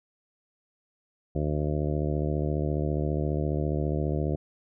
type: harmonic tone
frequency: 74.7 Hz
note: D2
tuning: 30 cents sharp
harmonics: 1 / 2 / 3 / 4 / 5 / 6 / 7 / 8 / 9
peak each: -30 / -29 / -37 / -34 / -34 / -40 / -37 / -40 / -40 dBFS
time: 1.35-4.36 s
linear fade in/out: 5 ms
effects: none